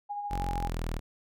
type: tone with tremolo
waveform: sine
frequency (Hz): 820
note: G#5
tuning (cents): -22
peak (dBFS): -31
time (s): 0.09-0.69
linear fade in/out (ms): 20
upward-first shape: sine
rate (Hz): 13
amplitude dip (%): 40
type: linear sweep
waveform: sawtooth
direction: down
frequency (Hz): 46.25 to 38.89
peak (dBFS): -27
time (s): 0.3-1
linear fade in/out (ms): 20
effects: none